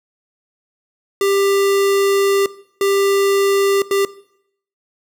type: tone bursts at uneven times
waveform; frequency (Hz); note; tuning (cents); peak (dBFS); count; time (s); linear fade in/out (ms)
square; 395.9; G4; +17; -14; 3; 1.21-2.46 / 2.81-3.82 / 3.91-4.05; 2
effects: noise-tail reverb RT60 0.7 s tail -19 dB re dry